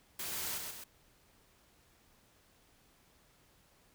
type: noise with echo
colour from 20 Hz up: white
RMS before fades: -40 dBFS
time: 0.19-0.58 s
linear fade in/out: 5 ms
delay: 130 ms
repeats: 2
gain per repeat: -4 dB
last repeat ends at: 0.84 s
effects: pink hiss -67 dBFS RMS until 3.94 s